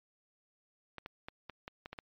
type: clicks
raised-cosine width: 0.3 ms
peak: -26 dBFS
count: 8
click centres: 0.983 / 1.061 / 1.285 / 1.497 / 1.679 / 1.859 / 1.93 / 1.988 s
effects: low-pass 4000 Hz 12 dB/octave + MP3 48 kbps